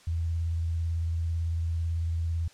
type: tone with vibrato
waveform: sine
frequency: 83 Hz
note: E2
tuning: 12 cents sharp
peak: -26 dBFS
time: 0.07-2.48 s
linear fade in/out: 5 ms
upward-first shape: square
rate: 18 Hz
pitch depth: 26 cents each way
effects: white hiss -56 dBFS RMS until 2.53 s + low-pass 7000 Hz 12 dB/octave